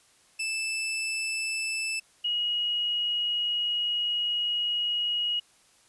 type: tone pair in turn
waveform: sawtooth / sine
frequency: 2637 / 2895 Hz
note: E7 / F#7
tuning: 0 / -38 cents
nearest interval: major second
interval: 162 cents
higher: second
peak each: -25 dBFS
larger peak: neither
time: 0.39-2 / 2.24-5.4 s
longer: second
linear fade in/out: 10 ms
effects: white hiss -61 dBFS RMS until 5.88 s + resampled to 24000 Hz